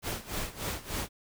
pink noise with tremolo, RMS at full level -33 dBFS, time 0.02-1.09 s, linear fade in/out 50 ms, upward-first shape sine, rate 3.4 Hz, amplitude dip 85%, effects none

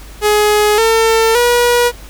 sawtooth tone with pitch steps, 420 / 450.1 / 482.5 Hz, G#4 / A4 / B4, +19 / +39 / -40 cents, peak -5 dBFS, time 0.21-1.92 s, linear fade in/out 50 ms, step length 570 ms, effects added 50 Hz sine -32 dBFS peak until 2.09 s + pink hiss -38 dBFS RMS until 2.09 s

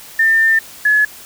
sine tone pair in turn, 1798 / 1703.2 Hz, A6 / G#6, +37 / +43 cents, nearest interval minor second, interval 94 cents, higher first, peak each -9 dBFS, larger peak neither, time 0.19-0.59 / 0.85-1.05 s, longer first, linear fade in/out 5 ms, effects white hiss -37 dBFS RMS until 1.25 s

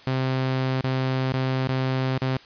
sawtooth tone with dropouts, 130.9 Hz, C3, 1 cent sharp, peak -18 dBFS, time 0.07-2.37 s, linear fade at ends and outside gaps 2 ms, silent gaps 0.811-0.839 / 1.324-1.337 / 1.674-1.688 / 2.181-2.218 s, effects white hiss -48 dBFS RMS until 2.45 s + resampled to 11025 Hz

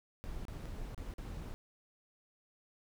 brown noise with dropouts, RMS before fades -43 dBFS, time 0.24-1.54 s, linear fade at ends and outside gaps 0 ms, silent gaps 0.452-0.483 / 0.656-0.66 / 0.946-0.978 / 1.139-1.182 s, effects none

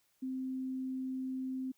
sine tone, 260.5 Hz, C4, 7 cents flat, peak -35 dBFS, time 0.22-1.72 s, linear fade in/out 10 ms, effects white hiss -74 dBFS RMS until 1.77 s

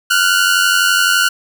sawtooth tone pair together, 1399 / 1490.8 Hz, F6 / F#6, +3 / +13 cents, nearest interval minor second, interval 110 cents, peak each -10 dBFS, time 0.1-1.29 s, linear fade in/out 10 ms, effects none

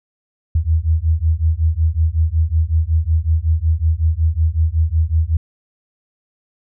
sine beating tone pair, 77.8 / 83.2 Hz, D#2 / E2, 0 / +17 cents, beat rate 5.4 Hz, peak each -16 dBFS, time 0.55-5.37 s, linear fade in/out 5 ms, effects none

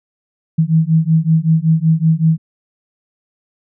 sine beating tone pair, 158.3 / 163.6 Hz, D#3 / E3, +30 / -13 cents, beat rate 5.3 Hz, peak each -13 dBFS, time 0.58-2.38 s, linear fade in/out 10 ms, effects none

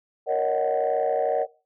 sine chord, D# minor seventh, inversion second, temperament just, 466.7 / 560 / 622.3 / 746.7 Hz, A#4 / C#5 / D#5 / F#5, +2 / +18 / 0 / +16 cents, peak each -25 dBFS, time 0.26-1.47 s, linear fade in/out 50 ms, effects noise-tail reverb RT60 0.3 s tail -19 dB re dry + tanh soft clip ceiling -15 dBFS

